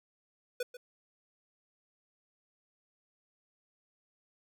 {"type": "tone with echo", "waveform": "square", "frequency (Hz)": 493.9, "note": "B4", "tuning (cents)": 0, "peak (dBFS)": -32, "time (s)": [0.6, 0.63], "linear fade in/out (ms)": 5, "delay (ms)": 140, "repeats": 1, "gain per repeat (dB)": -13, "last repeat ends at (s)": 0.77, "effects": []}